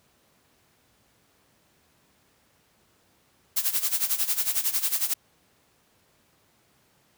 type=noise with tremolo; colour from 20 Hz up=blue; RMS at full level=-23 dBFS; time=3.56-5.14 s; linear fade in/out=10 ms; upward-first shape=sine; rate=11 Hz; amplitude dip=80%; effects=pink hiss -64 dBFS RMS until 7.17 s + high-pass 80 Hz 12 dB/octave